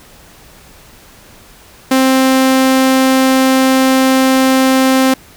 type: tone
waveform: sawtooth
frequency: 262.9 Hz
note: C4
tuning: 8 cents sharp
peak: -4 dBFS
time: 1.91-5.14 s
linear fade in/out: 5 ms
effects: pink hiss -41 dBFS RMS until 5.36 s